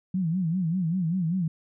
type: tone with vibrato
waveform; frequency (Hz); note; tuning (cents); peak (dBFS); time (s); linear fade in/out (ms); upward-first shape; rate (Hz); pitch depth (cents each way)
sine; 174; F3; -6; -23; 0.14-1.48; 5; sine; 5.1; 160
effects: none